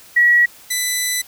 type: tone pair in turn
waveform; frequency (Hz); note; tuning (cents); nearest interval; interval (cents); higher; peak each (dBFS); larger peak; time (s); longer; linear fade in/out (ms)
sine / 10% pulse; 1922 / 1993.7; B6 / B6; -48 / +16; minor second; 64; second; -9; neither; 0.16-0.46 / 0.7-1.22; second; 10
effects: white hiss -44 dBFS RMS until 1.27 s